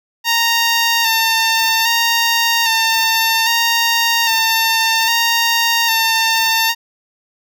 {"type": "tone with vibrato", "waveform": "10% pulse", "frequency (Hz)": 915, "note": "A#5", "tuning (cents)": -32, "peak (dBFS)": -4, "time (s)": [0.24, 6.75], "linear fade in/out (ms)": 50, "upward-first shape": "square", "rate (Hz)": 0.62, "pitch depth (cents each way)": 26, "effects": []}